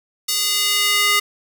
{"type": "tone with high-pass filter sweep", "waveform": "square", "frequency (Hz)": 410.4, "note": "G#4", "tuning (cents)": -21, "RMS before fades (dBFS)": -18, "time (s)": [0.28, 1.2], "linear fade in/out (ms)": 10, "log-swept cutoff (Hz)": [4700, 1700], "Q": 1.2, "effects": ["7-bit"]}